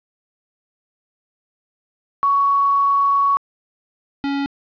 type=tone pair in turn; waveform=sine / square; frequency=1118 / 279.5 Hz; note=C#6 / C#4; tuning=+14 / +14 cents; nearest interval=2 octaves; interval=2400 cents; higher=first; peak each=-13 / -20 dBFS; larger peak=first; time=2.23-3.37 / 4.24-4.46 s; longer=first; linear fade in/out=0 ms; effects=resampled to 11025 Hz + 8-bit